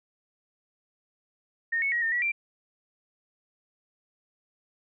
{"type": "tone with pitch steps", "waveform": "sine", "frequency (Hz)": [1840, 2206, 1898, 1818, 1935, 2360], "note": ["A#6", "C#7", "A#6", "A#6", "B6", "D7"], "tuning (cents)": [-23, -9, 31, -44, -36, 8], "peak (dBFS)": -24, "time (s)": [1.72, 2.32], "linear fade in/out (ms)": 10, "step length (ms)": 100, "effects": []}